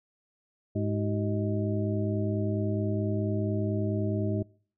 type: harmonic tone with a mistuned harmonic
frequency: 104.4 Hz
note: G#2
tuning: 10 cents sharp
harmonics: 1 / 2 / 3 / 4 / 6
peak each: -29 / -32 / -34 / -35 / -37 dBFS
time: 0.75-4.43 s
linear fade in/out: 10 ms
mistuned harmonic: 4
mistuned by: -150 cents
effects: noise-tail reverb RT60 0.5 s tail -25 dB re dry